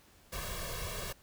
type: noise with comb filter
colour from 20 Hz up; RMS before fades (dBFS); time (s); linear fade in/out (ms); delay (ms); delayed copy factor
pink; -39; 0.32-1.13; 10; 1.8; +0.9
effects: pink hiss -62 dBFS RMS until 1.22 s